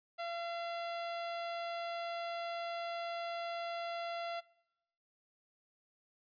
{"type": "tone", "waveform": "sawtooth", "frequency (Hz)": 682, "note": "F5", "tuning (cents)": -41, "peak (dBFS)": -34, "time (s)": [0.18, 4.41], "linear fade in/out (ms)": 20, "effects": ["noise-tail reverb RT60 0.9 s tail -23 dB re dry", "resampled to 11025 Hz"]}